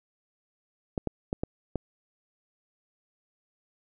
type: clicks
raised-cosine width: 2 ms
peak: -15 dBFS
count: 5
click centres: 0.978 / 1.073 / 1.329 / 1.435 / 1.757 s
effects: none

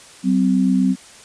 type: tone pair together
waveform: sine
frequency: 190 / 258 Hz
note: F#3 / C4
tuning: +46 / -24 cents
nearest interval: perfect fourth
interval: 530 cents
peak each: -16 dBFS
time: 0.23-0.96 s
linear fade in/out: 50 ms
effects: white hiss -43 dBFS RMS until 1.24 s + resampled to 22050 Hz

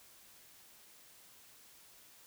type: silence
effects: white hiss -60 dBFS RMS until 2.26 s

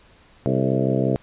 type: harmonic tone with a mistuned harmonic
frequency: 65.7 Hz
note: C2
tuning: 8 cents sharp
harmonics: 2 / 3 / 4 / 5 / 6 / 7 / 8 / 9 / 10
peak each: -23 / -25 / -26 / -27 / -28 / -28 / -29 / -30 / -30 dBFS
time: 0.46-1.16 s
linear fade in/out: 0 ms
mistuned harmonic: 7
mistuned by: -46 cents
effects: pink hiss -53 dBFS RMS until 1.22 s + resampled to 8000 Hz

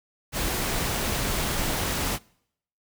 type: noise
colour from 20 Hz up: pink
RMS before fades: -27 dBFS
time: 0.32-2.19 s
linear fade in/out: 50 ms
effects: noise-tail reverb RT60 0.7 s tail -25 dB re dry

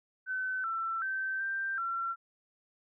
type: tone with pitch steps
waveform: sine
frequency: 1520 / 1339 / 1549 / 1575 / 1359 Hz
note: F#6 / E6 / G6 / G6 / F6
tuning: +46 / +27 / -21 / +8 / -48 cents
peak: -31 dBFS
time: 0.26-2.16 s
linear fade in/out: 50 ms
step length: 380 ms
effects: none

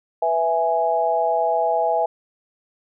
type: chord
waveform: sine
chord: E major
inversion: second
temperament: equal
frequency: 493.9 / 659.3 / 830.6 Hz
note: B4 / E5 / G#5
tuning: 0 / 0 / 0 cents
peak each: -25 / -20 / -21 dBFS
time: 0.22-2.06 s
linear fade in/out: 5 ms
effects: none

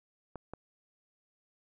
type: clicks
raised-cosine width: 1 ms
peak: -27 dBFS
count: 2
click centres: 0.357 / 0.536 s
effects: none

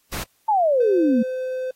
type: noise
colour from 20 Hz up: pink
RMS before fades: -29 dBFS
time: 0.12-0.24 s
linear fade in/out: 10 ms
type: exponential sweep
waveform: sine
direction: down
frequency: 900 to 219.4 Hz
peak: -15 dBFS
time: 0.48-1.23 s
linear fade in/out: 10 ms
type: tone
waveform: triangle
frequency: 514 Hz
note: C5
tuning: 31 cents flat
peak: -22 dBFS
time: 0.8-1.71 s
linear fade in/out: 5 ms
effects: white hiss -64 dBFS RMS until 1.75 s + AAC 48 kbps

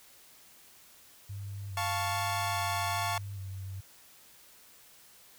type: tone with vibrato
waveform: sine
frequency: 97.9 Hz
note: G2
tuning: 2 cents flat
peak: -37 dBFS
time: 1.29-3.81 s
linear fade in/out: 10 ms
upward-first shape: square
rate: 1.2 Hz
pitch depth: 34 cents each way
type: chord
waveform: sawtooth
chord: F augmented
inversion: none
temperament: equal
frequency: 698.5 / 880 / 1108.7 Hz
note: F5 / A5 / C#6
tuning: 0 / 0 / 0 cents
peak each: -31 dBFS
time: 1.77-3.18 s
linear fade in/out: 2 ms
effects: white hiss -57 dBFS RMS until 5.38 s

